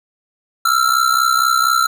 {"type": "ring-modulated tone", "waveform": "square", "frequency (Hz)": 1348, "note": "E6", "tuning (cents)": 38, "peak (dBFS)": -10, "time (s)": [0.65, 1.87], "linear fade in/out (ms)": 5, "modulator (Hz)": 32.1, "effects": []}